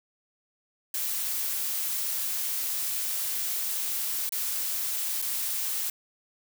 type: noise with dropouts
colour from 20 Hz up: blue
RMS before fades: -30 dBFS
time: 0.94-5.9 s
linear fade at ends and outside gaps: 2 ms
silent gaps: 4.292-4.322 / 5.218-5.223 s
effects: none